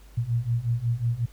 sine beating tone pair, 115 / 120.5 Hz, A#2 / B2, -23 / -42 cents, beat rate 5.5 Hz, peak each -27 / -25 dBFS, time 0.17-1.26 s, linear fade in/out 10 ms, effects added 50 Hz sine -46 dBFS peak until 1.32 s + pink hiss -57 dBFS RMS until 1.32 s

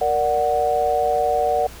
sine chord, Bb augmented, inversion none, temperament equal, 466.2 / 587.3 / 740 Hz, Bb4 / D5 / F#5, 0 / 0 / 0 cents, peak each -23 / -22 / -19 dBFS, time 0.01-1.67 s, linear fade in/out 5 ms, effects added 60 Hz sine -40 dBFS peak until 1.8 s + pink hiss -41 dBFS RMS until 1.8 s

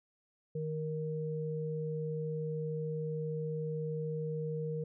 sine tone pair together, 155.56 / 468.3 Hz, D#3 / A#4, 0 / +8 cents, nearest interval octave + perfect fifth, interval 1908 cents, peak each -36 / -37 dBFS, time 0.55-4.84 s, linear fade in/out 5 ms, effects none

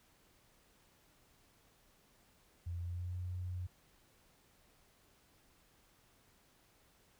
sine tone with pitch glide, 86.4 to 90.23 Hz, F2 to F#2, -18 to -43 cents, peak -38 dBFS, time 2.66-3.67 s, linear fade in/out 10 ms, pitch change +75 cents, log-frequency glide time 2.8-3.15 s, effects pink hiss -69 dBFS RMS until 7.19 s

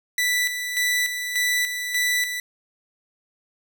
sawtooth tone with tremolo, 1975.5 Hz, B6, in tune, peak -16 dBFS, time 0.18-2.4 s, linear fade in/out 2 ms, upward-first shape square, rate 1.7 Hz, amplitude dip 55%, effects none

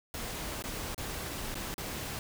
pink noise with dropouts, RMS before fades -38 dBFS, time 0.14-2.19 s, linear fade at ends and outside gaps 1 ms, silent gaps 0.624-0.639 / 0.946-0.979 / 1.544-1.553 / 1.742-1.78 s, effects none

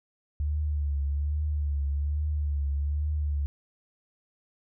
sine tone with vibrato, 72.9 Hz, D2, 12 cents flat, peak -25 dBFS, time 0.4-3.46 s, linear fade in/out 0 ms, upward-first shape triangle, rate 1.2 Hz, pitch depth 71 cents each way, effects none

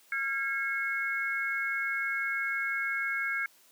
sine tone cluster, 1376 / 1630 / 2180 Hz, F6 / G#6 / C#7, -26 / -33 / -29 cents, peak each -37 / -32 / -32 dBFS, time 0.12-3.46 s, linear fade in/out 2 ms, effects white hiss -61 dBFS RMS until 3.71 s + high-pass 200 Hz 12 dB/octave

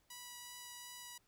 5% pulse tone with vibrato, 977 Hz, B5, 19 cents flat, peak -37 dBFS, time 0.1-1.18 s, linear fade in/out 5 ms, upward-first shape triangle, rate 2.7 Hz, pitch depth 9 cents each way, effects pink hiss -75 dBFS RMS until 1.27 s

